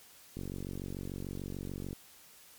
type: click train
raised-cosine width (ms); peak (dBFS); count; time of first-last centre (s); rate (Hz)
3; -27; 74; 0.37-1.93; 46.8
effects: white hiss -57 dBFS RMS until 2.58 s + MP3 96 kbps